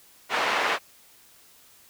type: band-pass noise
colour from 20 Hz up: pink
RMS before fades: -25 dBFS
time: 0.29-0.79 s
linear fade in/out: 50 ms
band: 740 to 2600 Hz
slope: 12 dB/octave
effects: white hiss -55 dBFS RMS until 1.89 s